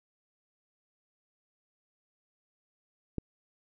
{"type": "click", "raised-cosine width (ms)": 3, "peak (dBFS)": -19, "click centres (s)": 3.183, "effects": []}